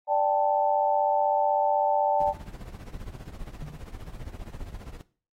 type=chord; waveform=sine; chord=D suspended fourth; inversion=none; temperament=equal; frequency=587.3 / 784 / 880 Hz; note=D5 / G5 / A5; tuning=0 / 0 / 0 cents; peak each=-25 dBFS; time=0.07-2.34 s; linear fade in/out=50 ms
type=noise with tremolo; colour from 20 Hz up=brown; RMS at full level=-36 dBFS; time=2.2-5.01 s; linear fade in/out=0 ms; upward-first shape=triangle; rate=15 Hz; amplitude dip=85%
type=tone with exponential decay; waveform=sine; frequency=150.2 Hz; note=D3; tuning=39 cents sharp; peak=-33 dBFS; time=3.62-3.98 s; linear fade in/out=2 ms; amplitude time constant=77 ms
effects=noise-tail reverb RT60 0.4 s tail -17 dB re dry + AAC 48 kbps